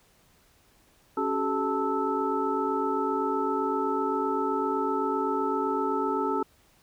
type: tone cluster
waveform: sine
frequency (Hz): 277.7 / 379.7 / 427.5 / 884 / 1310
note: C#4 / F#4 / A4 / A5 / E6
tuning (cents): +3 / +45 / -50 / +8 / -11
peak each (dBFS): -31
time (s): 1.17-6.43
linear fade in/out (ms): 5
effects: pink hiss -62 dBFS RMS until 6.82 s

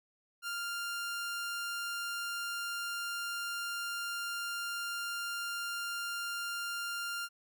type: tone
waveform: sawtooth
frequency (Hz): 1396.9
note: F6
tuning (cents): 0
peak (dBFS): -32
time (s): 0.42-7.29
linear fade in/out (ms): 50
effects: none

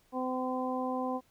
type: harmonic tone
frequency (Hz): 256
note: C4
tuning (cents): -38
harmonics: 1 / 2 / 3 / 4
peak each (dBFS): -34 / -36 / -37 / -38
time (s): 0.12-1.21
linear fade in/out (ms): 50
effects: pink hiss -68 dBFS RMS until 1.3 s

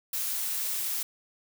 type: noise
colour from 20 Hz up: blue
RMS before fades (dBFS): -31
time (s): 0.13-1.03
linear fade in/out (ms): 5
effects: none

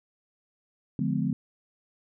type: chord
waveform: sine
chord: D diminished seventh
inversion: none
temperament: just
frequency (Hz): 146.83 / 176.2 / 211.4 / 253.7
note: D3 / F3 / Ab3 / Cb4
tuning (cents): 0 / +16 / +31 / +47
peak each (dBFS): -30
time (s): 0.99-1.33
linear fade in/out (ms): 2
effects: none

